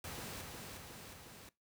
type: noise with echo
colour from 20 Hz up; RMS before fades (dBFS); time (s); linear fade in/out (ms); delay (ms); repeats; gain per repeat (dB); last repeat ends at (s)
pink; -45; 0.04-0.41; 2; 360; 3; -3; 1.49
effects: noise-tail reverb RT60 0.2 s tail -20 dB re dry + high-pass 60 Hz 12 dB/octave